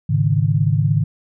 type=chord; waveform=sine; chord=Ab suspended fourth; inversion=none; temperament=equal with one note detuned; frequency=105.89 / 138.59 / 155.56 Hz; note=Ab2 / Db3 / Eb3; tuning=+34 / 0 / 0 cents; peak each=-18 dBFS; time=0.09-1.04 s; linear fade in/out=10 ms; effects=none